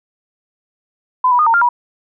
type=tone with pitch steps; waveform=sine; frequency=1012 / 979 / 1226 / 915 / 1396 / 968 Hz; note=B5 / B5 / D#6 / A#5 / F6 / B5; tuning=+42 / -15 / -26 / -32 / -1 / -35 cents; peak=-9 dBFS; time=1.24-1.69 s; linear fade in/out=5 ms; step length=75 ms; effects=none